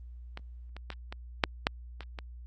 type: clicks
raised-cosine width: 0.3 ms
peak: -23 / -28 / -21 / -23 / -6 / -8 / -24 / -23 dBFS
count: 8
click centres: 0.374 / 0.766 / 0.903 / 1.125 / 1.438 / 1.669 / 2.007 / 2.188 s
effects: added 60 Hz sine -43 dBFS peak until 2.46 s + Opus 24 kbps